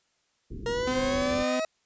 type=low-pass noise; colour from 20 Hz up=pink; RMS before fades=-38 dBFS; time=0.5-1.44 s; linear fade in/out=10 ms; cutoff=420 Hz; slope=96 dB/octave
type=linear sweep; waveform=40% pulse; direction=up; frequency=466.2 to 643 Hz; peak=-26 dBFS; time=0.66-1.65 s; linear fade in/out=2 ms
type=tone; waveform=sawtooth; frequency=254.2 Hz; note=C4; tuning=50 cents flat; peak=-24 dBFS; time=0.87-1.6 s; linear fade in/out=5 ms
effects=white hiss -71 dBFS RMS until 1.85 s + resampled to 16000 Hz